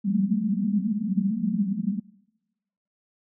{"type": "band-pass noise", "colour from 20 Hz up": "white", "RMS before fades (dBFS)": -25, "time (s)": [0.04, 2], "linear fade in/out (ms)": 10, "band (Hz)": [190, 220], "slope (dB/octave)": 96, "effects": ["noise-tail reverb RT60 1.0 s tail -23 dB re dry"]}